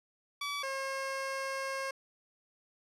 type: tone pair in turn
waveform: 15% pulse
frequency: 1146 / 538.3 Hz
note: D6 / C5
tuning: -43 / +49 cents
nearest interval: octave + minor second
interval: 1308 cents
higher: first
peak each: -28 dBFS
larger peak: neither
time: 0.41-0.63 / 0.63-1.91 s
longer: second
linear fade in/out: 5 ms
effects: low-pass 9000 Hz 12 dB/octave